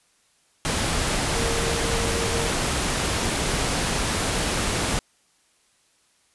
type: tone in noise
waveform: sine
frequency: 461.9 Hz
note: A#4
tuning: 16 cents flat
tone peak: -29 dBFS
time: 1.36-2.51 s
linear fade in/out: 0 ms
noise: pink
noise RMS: -24 dBFS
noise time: 0.65-4.99 s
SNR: -8 dB
effects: white hiss -63 dBFS RMS until 6.34 s + resampled to 24000 Hz